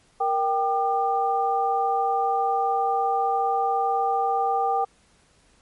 sine tone cluster, 468.7 / 782 / 1202 Hz, A#4 / G5 / D6, +9 / -4 / +40 cents, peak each -28 / -21 / -29 dBFS, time 0.2-4.85 s, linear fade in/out 10 ms, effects pink hiss -60 dBFS RMS until 5.61 s + MP3 48 kbps

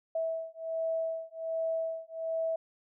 sine beating tone pair, 651 / 652.3 Hz, E5 / E5, -22 / -18 cents, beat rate 1.3 Hz, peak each -34 / -34 dBFS, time 0.15-2.56 s, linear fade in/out 5 ms, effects none

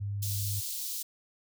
sine tone, 101 Hz, G#2, 48 cents flat, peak -31 dBFS, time 0-0.61 s, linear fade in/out 20 ms
white high-pass noise, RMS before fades -36 dBFS, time 0.22-1.03 s, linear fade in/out 10 ms, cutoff 3700 Hz, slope 24 dB/octave
effects none

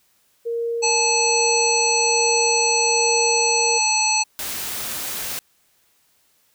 sine tone with tremolo, 466.2 Hz, A#4, in tune, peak -21 dBFS, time 0.45-3.79 s, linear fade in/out 20 ms, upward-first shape sine, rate 1.2 Hz, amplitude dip 30%
harmonic tone, 865 Hz, A5, 30 cents flat, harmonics 1 / 3 / 5 / 7 / 9, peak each -23 / -23 / -23 / -23 / -23 dBFS, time 0.82-4.24 s, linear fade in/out 20 ms
white noise, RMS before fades -28 dBFS, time 4.39-5.39 s, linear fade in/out 0 ms
effects white hiss -62 dBFS RMS until 6.54 s

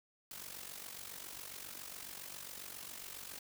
white noise with amplitude modulation, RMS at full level -45 dBFS, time 0.31-3.39 s, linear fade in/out 2 ms, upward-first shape sine, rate 47.3 Hz, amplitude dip 70%, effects none

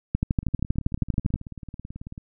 two click trains, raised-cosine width 5 ms, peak -24 / -9 dBFS, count 33 / 16, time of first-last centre 0.43-2.179 / 0.15-1.34 s, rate 18.3 / 12.6 Hz, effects none

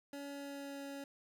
25% pulse tone with pitch glide, 282.4 to 279 Hz, C#4 to C#4, +32 to +11 cents, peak -40 dBFS, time 0.13-1.04 s, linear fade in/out 2 ms, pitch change -21 cents, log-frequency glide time 0.29-0.83 s, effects none

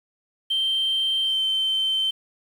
sine tone with pitch glide, 3136 to 3098 Hz, G7 to G7, 0 to -21 cents, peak -19 dBFS, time 0.5-2.11 s, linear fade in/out 10 ms, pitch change -21 cents, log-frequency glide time 1.23-1.41 s, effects tanh soft clip ceiling -16 dBFS + 8-bit

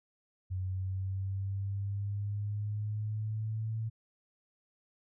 sine exponential sweep, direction up, 92.5 to 112 Hz, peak -32 dBFS, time 0.5-3.9 s, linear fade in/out 20 ms, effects none

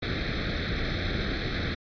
pink noise with comb filter, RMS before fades -29 dBFS, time 0.02-1.75 s, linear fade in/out 10 ms, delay 0.52 ms, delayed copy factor +0.85, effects resampled to 11025 Hz

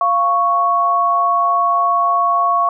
sine tone pair together, 694 / 1109.3 Hz, F5 / C#6, -11 / +1 cents, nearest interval minor sixth, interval 812 cents, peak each -18 / -13 dBFS, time 0.01-2.69 s, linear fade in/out 2 ms, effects none

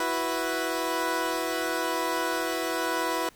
15% pulse chord, E suspended second, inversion none, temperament equal, 329.6 / 370 / 493.9 Hz, E4 / F#4 / B4, 0 / 0 / 0 cents, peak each -24 / -26 / -24 dBFS, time 0-3.29 s, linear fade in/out 2 ms, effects pink hiss -56 dBFS RMS until 3.35 s

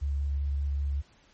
sine tone with vibrato, 70.5 Hz, C#2, 30 cents sharp, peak -26 dBFS, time 0.01-1.02 s, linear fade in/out 20 ms, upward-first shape square, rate 5.2 Hz, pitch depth 10 cents each way, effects pink hiss -61 dBFS RMS until 1.33 s + MP3 32 kbps

